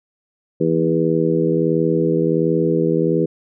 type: harmonic tone with a mistuned harmonic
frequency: 81.4 Hz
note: E2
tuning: 21 cents flat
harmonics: 2 / 3 / 4 / 5 / 6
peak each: -20 / -25 / -20 / -20 / -21 dBFS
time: 0.6-3.26 s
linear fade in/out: 10 ms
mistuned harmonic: 2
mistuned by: +18 cents
effects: none